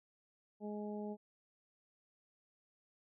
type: harmonic tone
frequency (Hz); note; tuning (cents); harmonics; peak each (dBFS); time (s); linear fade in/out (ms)
209.1; G#3; +12; 1 / 2 / 3 / 4; -42 / -45 / -50 / -52; 0.6-1.17; 50
effects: none